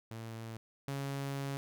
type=tone pair in turn; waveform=sawtooth; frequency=113.1 / 138.55 Hz; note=A2 / C#3; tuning=+48 / -1 cents; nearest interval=major third; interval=351 cents; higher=second; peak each=-38 / -32 dBFS; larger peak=second; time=0.11-0.57 / 0.88-1.57 s; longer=second; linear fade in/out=0 ms; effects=none